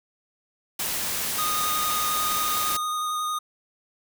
white noise, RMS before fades -28 dBFS, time 0.79-2.77 s, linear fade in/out 5 ms
square tone with vibrato, 1235 Hz, D#6, 13 cents flat, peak -26 dBFS, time 1.38-3.39 s, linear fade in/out 10 ms, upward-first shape square, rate 11 Hz, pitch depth 9 cents each way
effects none

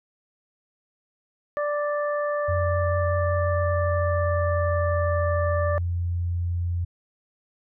harmonic tone, 587.3 Hz, D5, in tune, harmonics 1 / 2 / 3, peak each -24 / -30 / -34 dBFS, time 1.57-5.78 s, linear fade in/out 0 ms
sine tone with pitch glide, 89.5 to 86.95 Hz, F2 to F2, +43 to -7 cents, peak -23 dBFS, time 2.48-6.85 s, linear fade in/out 10 ms, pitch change -50 cents, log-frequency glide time 3.26-5.31 s
effects none

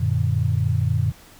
sine chord, Gb augmented, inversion none, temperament equal with one note detuned, 92.5 / 116.54 / 149.49 Hz, Gb2 / Bb2 / D3, 0 / 0 / +31 cents, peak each -22 / -21 / -24 dBFS, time 0-1.12 s, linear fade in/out 10 ms, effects pink hiss -48 dBFS RMS until 1.39 s

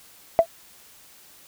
sine tone with exponential decay, 665 Hz, E5, 15 cents sharp, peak -6 dBFS, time 0.39-0.46 s, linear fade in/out 0 ms, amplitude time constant 15 ms, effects tanh soft clip ceiling -5 dBFS + white hiss -51 dBFS RMS until 1.47 s

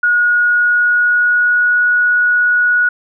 sine tone with pitch glide, 1447 to 1460.4 Hz, F#6 to F#6, -39 to -23 cents, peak -9 dBFS, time 0.03-2.89 s, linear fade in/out 5 ms, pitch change +16 cents, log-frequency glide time 0.41-1.83 s, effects none

